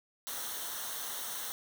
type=noise with comb filter; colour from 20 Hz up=white; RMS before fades=-39 dBFS; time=0.27-1.52 s; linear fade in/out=0 ms; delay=0.41 ms; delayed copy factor=-0.65; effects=none